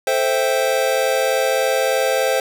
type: chord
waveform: square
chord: A minor seventh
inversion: none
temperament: equal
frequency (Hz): 440 / 523.3 / 659.3 / 784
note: A4 / C5 / E5 / G5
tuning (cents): 0 / 0 / 0 / 0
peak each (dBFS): -25 / -19 / -24 / -25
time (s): 0.07-2.4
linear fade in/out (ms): 2
effects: none